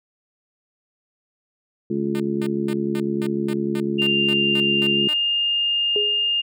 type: harmonic tone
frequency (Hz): 70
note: C#2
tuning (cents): +18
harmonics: 2 / 3 / 4 / 5 / 6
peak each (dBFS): -32 / -24 / -32 / -24 / -31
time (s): 1.9-5.08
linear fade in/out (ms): 5
type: tone bursts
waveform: 5% pulse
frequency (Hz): 302.2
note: D4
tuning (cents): +50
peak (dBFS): -22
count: 12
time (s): 2.15-5.134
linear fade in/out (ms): 0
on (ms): 47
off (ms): 220
type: tone with pitch glide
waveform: sine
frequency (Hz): 2794 to 2820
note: F7 to F7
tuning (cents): 0 to +16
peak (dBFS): -18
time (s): 3.98-6.42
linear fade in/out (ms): 20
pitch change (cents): +16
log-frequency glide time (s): 4.95-5.02
type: tone with exponential decay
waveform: sine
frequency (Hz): 415.3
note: G#4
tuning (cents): 0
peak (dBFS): -19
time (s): 5.96-6.36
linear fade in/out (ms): 1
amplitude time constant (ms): 86
effects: none